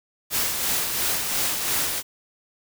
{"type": "noise with tremolo", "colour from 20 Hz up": "white", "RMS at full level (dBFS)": -23, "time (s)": [0.3, 2.03], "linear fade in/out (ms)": 50, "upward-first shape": "sine", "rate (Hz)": 2.9, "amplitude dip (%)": 40, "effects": []}